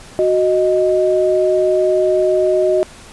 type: tone pair together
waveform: sine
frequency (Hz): 370 / 622.3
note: F#4 / D#5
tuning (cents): 0 / 0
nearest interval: major sixth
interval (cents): 900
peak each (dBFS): -14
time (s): 0.19-2.83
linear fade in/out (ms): 0
effects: pink hiss -39 dBFS RMS until 3.12 s + resampled to 24000 Hz